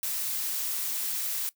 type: noise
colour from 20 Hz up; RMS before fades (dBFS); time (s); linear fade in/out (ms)
blue; -31; 0.03-1.49; 0
effects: noise-tail reverb RT60 0.1 s tail -18 dB re dry